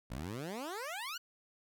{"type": "exponential sweep", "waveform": "15% pulse", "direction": "up", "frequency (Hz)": [55, 1516], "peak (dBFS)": -33, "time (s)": [0.1, 1.18], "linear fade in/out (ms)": 10, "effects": []}